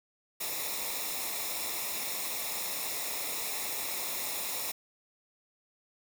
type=noise with comb filter; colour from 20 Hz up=white; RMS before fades=-35 dBFS; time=0.4-4.72 s; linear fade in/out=10 ms; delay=0.65 ms; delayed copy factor=-0.7; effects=none